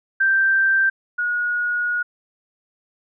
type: tone pair in turn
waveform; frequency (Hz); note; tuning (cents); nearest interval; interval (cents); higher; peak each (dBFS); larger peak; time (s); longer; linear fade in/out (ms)
sine; 1568 / 1448.3; G6 / F#6; 0 / -37; minor second; 137; first; -14 / -19; first; 0.2-0.9 / 1.18-2.03; second; 10
effects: none